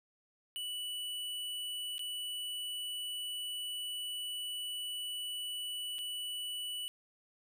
square tone with dropouts, 2960 Hz, F#7, in tune, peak -38 dBFS, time 0.56-6.88 s, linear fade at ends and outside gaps 0 ms, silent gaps 1.981-1.993 / 5.984-5.989 s, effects none

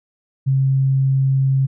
sine tone, 134.5 Hz, C3, 48 cents sharp, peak -13 dBFS, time 0.46-1.67 s, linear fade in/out 20 ms, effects none

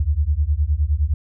sine beating tone pair, 69.5 / 79.2 Hz, C#2 / D#2, +5 / +31 cents, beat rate 9.7 Hz, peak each -19 dBFS, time 0-1.14 s, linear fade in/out 5 ms, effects none

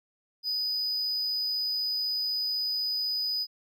triangle tone, 4978 Hz, D#8, in tune, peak -26 dBFS, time 0.43-3.47 s, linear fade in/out 50 ms, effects none

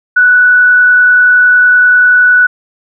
sine tone with frequency modulation, 1480 Hz, F#6, in tune, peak -3 dBFS, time 0.16-2.47 s, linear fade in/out 10 ms, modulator 30.6 Hz, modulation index 0.38, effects none

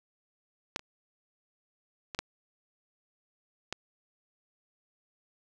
clicks, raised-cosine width 0.2 ms, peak -12 / -27 / -20 / -13 / -16 dBFS, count 5, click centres 0.761 / 0.794 / 2.148 / 2.19 / 3.726 s, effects none

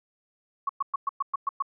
sine tone bursts, 1108.7 Hz, C#6, in tune, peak -23 dBFS, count 8, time 0.67-1.624 s, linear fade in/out 5 ms, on 23 ms, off 110 ms, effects none

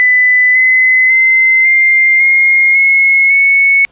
sine tone with pitch steps, 1999 / 2033 / 2067 / 2102 / 2138 / 2174 / 2210 Hz, B6 / B6 / C7 / C7 / C7 / C#7 / C#7, +20 / +50 / -22 / +7 / +37 / -34 / -6 cents, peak -5 dBFS, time 0-3.85 s, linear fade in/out 0 ms, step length 550 ms, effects pink hiss -50 dBFS RMS until 3.91 s + resampled to 8000 Hz

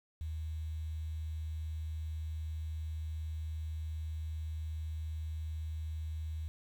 sine tone with quantisation, 78.7 Hz, D#2, 20 cents sharp, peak -36 dBFS, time 0.21-6.48 s, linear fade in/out 0 ms, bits 10, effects none

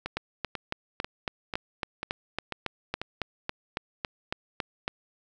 two click trains, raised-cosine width 0.3 ms, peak -16 / -13 dBFS, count 7 / 18, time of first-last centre 0.06-3.016 / 0.17-4.879 s, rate 2.03 / 3.61 Hz, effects none

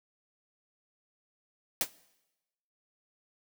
white noise with exponential decay, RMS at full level -23 dBFS, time 1.81-1.9 s, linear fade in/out 1 ms, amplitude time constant 18 ms, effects noise-tail reverb RT60 1.0 s tail -21 dB re dry

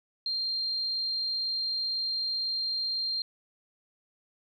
sine tone, 4186 Hz, C8, in tune, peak -28 dBFS, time 0.26-3.22 s, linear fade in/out 2 ms, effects 11-bit

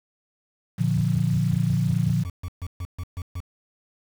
sine chord, Bb major, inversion none, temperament equal, 116.54 / 146.83 / 174.61 Hz, Bb2 / D3 / F3, 0 / 0 / 0 cents, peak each -24 dBFS, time 0.78-2.24 s, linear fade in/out 20 ms
triangle tone bursts, 88 Hz, F2, 14 cents sharp, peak -26 dBFS, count 14, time 0.96-3.406 s, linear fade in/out 5 ms, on 54 ms, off 130 ms
effects 7-bit

